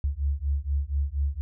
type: beating tone pair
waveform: sine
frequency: 68.6 / 72.8 Hz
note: C#2 / D2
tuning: -17 / -15 cents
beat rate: 4.2 Hz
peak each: -27 dBFS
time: 0.04-1.41 s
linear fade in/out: 0 ms
effects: none